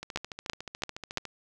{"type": "two click trains", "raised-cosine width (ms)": 0.2, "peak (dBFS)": [-11, -21], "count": [4, 18], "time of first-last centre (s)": [[0.16, 1.174], [0.03, 1.253]], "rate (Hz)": [2.96, 13.9], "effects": []}